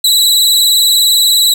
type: tone with vibrato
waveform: sawtooth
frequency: 3942 Hz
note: B7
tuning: 4 cents flat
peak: -4 dBFS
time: 0.04-1.54 s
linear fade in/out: 5 ms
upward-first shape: triangle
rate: 20 Hz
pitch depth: 64 cents each way
effects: none